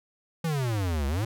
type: exponential two-way sweep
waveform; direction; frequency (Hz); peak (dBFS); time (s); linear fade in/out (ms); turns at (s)
square; down then up; 170.2 to 66.8 to 119.1; -26; 0.44-1.25; 5; 1.07
effects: none